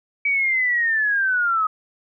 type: linear sweep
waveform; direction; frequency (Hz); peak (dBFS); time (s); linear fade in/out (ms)
sine; down; 2287 to 1254; -17; 0.25-1.67; 5
effects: none